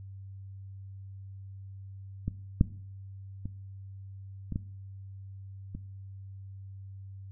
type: clicks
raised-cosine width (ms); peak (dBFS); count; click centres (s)
5; -18 / -8 / -24 / -21 / -19 / -24; 6; 2.28 / 2.611 / 3.456 / 4.523 / 4.559 / 5.75
effects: noise-tail reverb RT60 0.6 s tail -19 dB re dry + added 97 Hz sine -42 dBFS peak until 7.31 s